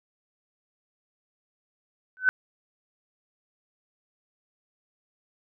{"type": "tone with exponential growth", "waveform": "sine", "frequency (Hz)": 1513, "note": "F#6", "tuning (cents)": 38, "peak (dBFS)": -12, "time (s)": [2.17, 2.29], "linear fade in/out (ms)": 0, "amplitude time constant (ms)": 25, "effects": []}